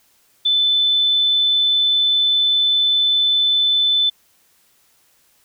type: tone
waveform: sine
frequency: 3515 Hz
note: A7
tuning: 2 cents flat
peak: -13 dBFS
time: 0.45-4.1 s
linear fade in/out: 10 ms
effects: white hiss -58 dBFS RMS until 5.44 s